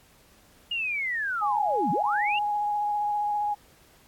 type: linear two-way sweep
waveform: sine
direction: down then up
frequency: 2872 to 146.6 to 2872 Hz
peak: -26 dBFS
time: 0.71-2.39 s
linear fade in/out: 5 ms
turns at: 1.91 s
type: tone with vibrato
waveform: sine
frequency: 830.6 Hz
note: G#5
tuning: in tune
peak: -24 dBFS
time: 1.41-3.55 s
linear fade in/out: 20 ms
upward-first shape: triangle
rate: 15 Hz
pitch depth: 18 cents each way
effects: pink hiss -58 dBFS RMS until 4.07 s + AAC 64 kbps